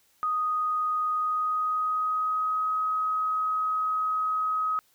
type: tone with pitch glide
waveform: sine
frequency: 1244.5 to 1266.3 Hz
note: D#6 to D#6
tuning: 0 to +30 cents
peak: -24 dBFS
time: 0.23-4.79 s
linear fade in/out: 0 ms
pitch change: +30 cents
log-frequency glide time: 1.13-2.71 s
effects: white hiss -65 dBFS RMS until 4.94 s